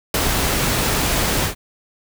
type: noise with ADSR envelope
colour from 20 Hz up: pink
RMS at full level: -17 dBFS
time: 0.14-1.55 s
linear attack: 3 ms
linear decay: 33 ms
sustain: -2 dB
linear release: 110 ms
effects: none